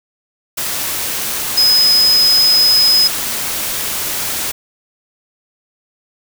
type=tone in noise; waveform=sine; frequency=5060 Hz; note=D#8; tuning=28 cents sharp; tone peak=-8 dBFS; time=1.57-3.08 s; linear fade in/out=10 ms; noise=white; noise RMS=-20 dBFS; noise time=0.57-4.52 s; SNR=+9 dB; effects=none